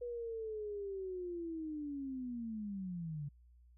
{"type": "linear sweep", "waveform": "sine", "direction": "down", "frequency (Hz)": [487.8, 140], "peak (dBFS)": -39, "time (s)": [0.01, 3.29], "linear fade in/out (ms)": 10, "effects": ["added 60 Hz sine -60 dBFS peak until 3.77 s"]}